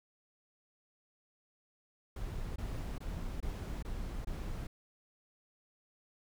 brown noise bursts, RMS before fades -39 dBFS, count 6, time 2.16-4.67 s, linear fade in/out 5 ms, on 400 ms, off 22 ms, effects none

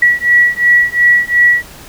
sine beating tone pair, 1934 / 1936.8 Hz, B6 / B6, -37 / -34 cents, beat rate 2.8 Hz, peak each -10 dBFS, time 0.02-1.63 s, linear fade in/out 5 ms, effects pink hiss -35 dBFS RMS until 1.88 s

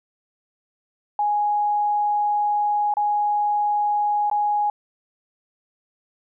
sine tone with dropouts, 830.6 Hz, G#5, in tune, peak -18 dBFS, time 1.19-4.7 s, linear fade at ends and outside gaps 2 ms, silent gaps 2.939-2.969 / 4.299-4.313 s, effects none

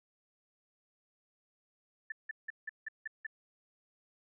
sine tone bursts, 1763 Hz, A6, 3 cents sharp, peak -36 dBFS, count 7, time 2.1-3.267 s, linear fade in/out 5 ms, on 21 ms, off 170 ms, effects none

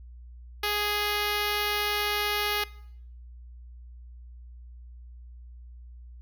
5% pulse tone with notch filter, 415.3 Hz, G#4, in tune, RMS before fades -28 dBFS, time 0.63-2.64 s, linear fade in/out 5 ms, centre 7400 Hz, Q 1.2, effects noise-tail reverb RT60 0.7 s tail -21 dB re dry + added 60 Hz sine -43 dBFS peak until 6.21 s

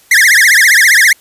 45% pulse tone with vibrato, 1864.7 Hz, A#6, in tune, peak -4 dBFS, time 0.11-1.13 s, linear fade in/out 5 ms, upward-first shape triangle, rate 15 Hz, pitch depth 290 cents each way, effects white hiss -46 dBFS RMS until 1.2 s + resampled to 32000 Hz

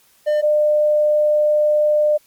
triangle / sine tone pair in turn, 601 / 601 Hz, D5 / D5, +40 / +40 cents, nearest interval unison, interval 0 cents, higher neither, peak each -12 dBFS, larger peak neither, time 0.26-0.42 / 0.42-2.18 s, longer second, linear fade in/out 20 ms, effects white hiss -55 dBFS RMS until 2.26 s + MP3 96 kbps

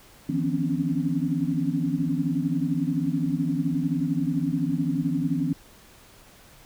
sine tone cluster, 156 / 171.7 / 250.5 / 269.8 / 281.3 Hz, D#3 / F3 / B3 / C#4 / C#4, +5 / -29 / +25 / -47 / +26 cents, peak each -29 dBFS, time 0.29-5.53 s, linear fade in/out 5 ms, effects pink hiss -52 dBFS RMS until 6.65 s

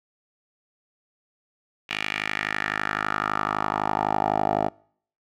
10% pulse tone with band-pass filter sweep, 51.91 Hz, G#1, in tune, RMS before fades -26 dBFS, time 1.89-4.69 s, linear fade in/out 10 ms, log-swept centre 2600 to 640 Hz, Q 3.1, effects noise-tail reverb RT60 0.6 s tail -26 dB re dry

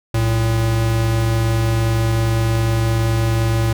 square tone pair together, 63.6 / 113.32 Hz, C2 / A#2, -48 / -49 cents, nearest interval minor seventh, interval 999 cents, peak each -24 / -16 dBFS, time 0.14-3.73 s, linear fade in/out 5 ms, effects none

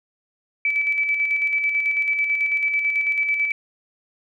sine tone with tremolo, 2305 Hz, D7, 33 cents flat, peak -17 dBFS, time 0.65-3.52 s, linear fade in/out 2 ms, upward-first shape square, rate 9.1 Hz, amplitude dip 40%, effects none

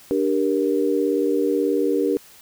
sine chord, G minor, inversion second, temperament just, 294 / 392 / 470.4 Hz, D4 / G4 / Bb4, +2 / 0 / +16 cents, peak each -22 dBFS, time 0.11-2.17 s, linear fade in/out 0 ms, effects white hiss -48 dBFS RMS until 2.41 s

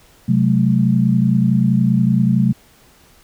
sine chord, F# diminished, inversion second, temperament equal with one note detuned, 130.81 / 185 / 215.6 Hz, C3 / F#3 / A3, 0 / 0 / -35 cents, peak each -16 dBFS, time 0.28-2.53 s, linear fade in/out 10 ms, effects pink hiss -50 dBFS RMS until 3.23 s

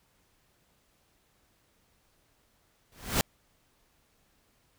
pink noise with exponential growth, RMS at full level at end -21 dBFS, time 2.92-3.21 s, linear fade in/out 1 ms, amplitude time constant 61 ms, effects pink hiss -69 dBFS RMS until 4.78 s

